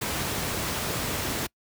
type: noise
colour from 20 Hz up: pink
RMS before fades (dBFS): -29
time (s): 0.01-1.47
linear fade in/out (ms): 10
effects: noise-tail reverb RT60 0.1 s tail -26 dB re dry + high-pass 60 Hz 12 dB/octave